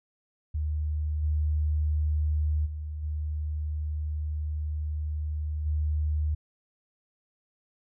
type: tone with level steps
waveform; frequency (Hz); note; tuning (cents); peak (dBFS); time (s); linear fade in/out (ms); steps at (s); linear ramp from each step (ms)
sine; 76; D#2; -40; -26 / -23 / -32 / -28 / -24; 0.54-6.35; 10; 1.22 / 2.65 / 3.02 / 5.65; 20
effects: none